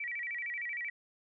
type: tone with vibrato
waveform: sine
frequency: 2111 Hz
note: C7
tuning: 15 cents sharp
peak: -35 dBFS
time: 0-0.9 s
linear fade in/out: 5 ms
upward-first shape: square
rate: 13 Hz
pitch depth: 160 cents each way
effects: none